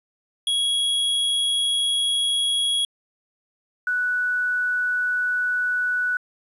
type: tone pair in turn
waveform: square / sine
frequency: 3322 / 1479.8 Hz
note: G#7 / F#6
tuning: 0 / 0 cents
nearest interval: octave + major second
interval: 1400 cents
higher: first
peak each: -20 dBFS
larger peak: neither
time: 0.47-2.85 / 3.87-6.17 s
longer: first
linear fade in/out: 2 ms
effects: resampled to 24000 Hz + 9-bit